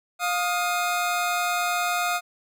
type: tone pair together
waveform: 25% pulse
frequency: 707 / 1243.8 Hz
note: F5 / D#6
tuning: +21 / -1 cents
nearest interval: minor seventh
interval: 978 cents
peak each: -21 / -23 dBFS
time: 0.19-2.21 s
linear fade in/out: 50 ms
effects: none